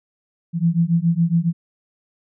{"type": "beating tone pair", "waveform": "sine", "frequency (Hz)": [164.81, 172.01], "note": ["E3", "F3"], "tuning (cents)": [0, -26], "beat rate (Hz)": 7.2, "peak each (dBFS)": -18, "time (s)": [0.53, 1.53], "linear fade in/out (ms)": 50, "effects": []}